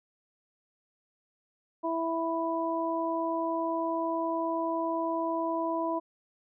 harmonic tone, 329.6 Hz, E4, in tune, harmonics 1 / 2 / 3, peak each -32 / -32 / -32 dBFS, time 1.83-6 s, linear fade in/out 20 ms, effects none

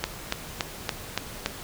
click train, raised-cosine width 0.2 ms, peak -7 dBFS, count 6, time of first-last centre 0.04-1.46 s, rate 3.52 Hz, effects pink hiss -40 dBFS RMS until 1.63 s

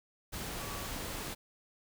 sine tone in noise, 1140 Hz, C#6, 48 cents sharp, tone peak -47 dBFS, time 0.59-0.89 s, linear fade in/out 20 ms, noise pink, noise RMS -40 dBFS, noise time 0.32-1.35 s, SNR -10 dB, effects none

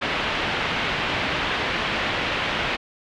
white low-pass noise, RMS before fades -25 dBFS, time 0.01-2.77 s, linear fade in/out 20 ms, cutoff 3100 Hz, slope 24 dB/octave, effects none

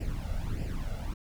brown noise with flanger, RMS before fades -33 dBFS, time 0-1.14 s, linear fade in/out 10 ms, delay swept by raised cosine 0.39 to 1.49 ms, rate 1.6 Hz, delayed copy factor +0.7, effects none

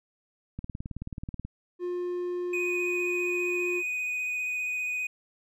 click train, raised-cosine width 5 ms, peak -23 dBFS, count 17, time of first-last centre 0.59-1.45 s, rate 18.6 Hz
triangle tone, 355.6 Hz, F4, 31 cents sharp, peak -27 dBFS, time 1.79-3.83 s, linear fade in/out 50 ms
triangle tone with vibrato, 2489 Hz, D#7, in tune, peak -27 dBFS, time 2.53-5.07 s, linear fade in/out 5 ms, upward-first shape sine, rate 15 Hz, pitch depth 15 cents each way
effects none

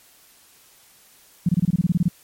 sine tone bursts, 174.61 Hz, F3, in tune, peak -14 dBFS, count 12, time 1.46-2.084 s, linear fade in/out 5 ms, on 30 ms, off 24 ms, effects white hiss -53 dBFS RMS until 2.23 s + MP3 64 kbps

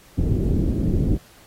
pink low-pass noise, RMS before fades -20 dBFS, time 0.17-1.18 s, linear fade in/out 20 ms, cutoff 350 Hz, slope 24 dB/octave, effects pink hiss -51 dBFS RMS until 1.46 s + AAC 48 kbps

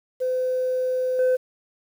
sine tone with level steps, 510 Hz, C5, 44 cents flat, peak -20 / -14 dBFS, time 0.2-1.37 s, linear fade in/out 20 ms, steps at 1.19 s, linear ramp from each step 2 ms, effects tanh soft clip ceiling -16 dBFS + 8-bit

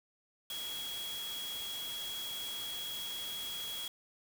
sine tone in noise, 3322 Hz, G#7, in tune, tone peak -39 dBFS, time 0.5-3.88 s, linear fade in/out 2 ms, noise white, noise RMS -45 dBFS, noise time 0.5-3.88 s, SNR +3 dB, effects none

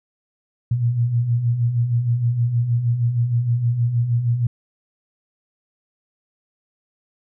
sine beating tone pair, 114.3 / 120.7 Hz, A#2 / B2, -34 / -39 cents, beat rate 6.4 Hz, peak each -25 / -17 dBFS, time 0.71-4.47 s, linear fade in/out 5 ms, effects none

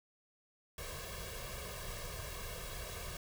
pink noise with comb filter, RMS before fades -44 dBFS, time 0.78-3.17 s, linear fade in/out 2 ms, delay 1.8 ms, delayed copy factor +1, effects none

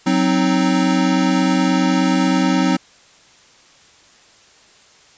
square chord, C diminished, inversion second, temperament equal, 185 / 261.6 / 311.1 Hz, Gb3 / C4 / Eb4, 0 / 0 / 0 cents, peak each -19 / -18 / -20 dBFS, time 0.06-2.77 s, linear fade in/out 10 ms, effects white hiss -49 dBFS RMS until 5.17 s + resampled to 16000 Hz

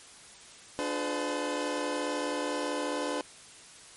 25% pulse chord, D diminished seventh, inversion none, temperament just, 293.7 / 352.4 / 422.9 / 507.5 Hz, D4 / F4 / Ab4 / Cb5, 0 / +16 / +31 / +47 cents, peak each -30 / -36 / -36 / -30 dBFS, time 0.79-3.21 s, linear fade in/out 0 ms, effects white hiss -51 dBFS RMS until 3.96 s + MP3 48 kbps

